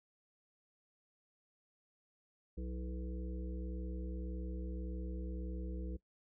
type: harmonic tone with a mistuned harmonic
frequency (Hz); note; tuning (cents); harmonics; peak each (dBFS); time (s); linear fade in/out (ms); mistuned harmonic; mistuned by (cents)
61.74; B1; 0; 1 / 3 / 5 / 7 / 8; -40 / -47 / -49 / -54 / -54; 2.57-5.97; 10; 5; +76
effects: noise-tail reverb RT60 0.1 s tail -20 dB re dry